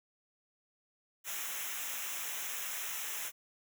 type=noise with comb filter; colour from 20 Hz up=white; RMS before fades=-39 dBFS; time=1.24-3.32 s; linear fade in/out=50 ms; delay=0.22 ms; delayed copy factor=-0.85; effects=none